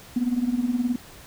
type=tone with tremolo; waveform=sine; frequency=244.8 Hz; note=B3; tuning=15 cents flat; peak=-17 dBFS; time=0.16-0.96 s; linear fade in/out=5 ms; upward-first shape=sine; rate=19 Hz; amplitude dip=80%; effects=tanh soft clip ceiling -14 dBFS + pink hiss -46 dBFS RMS until 1.26 s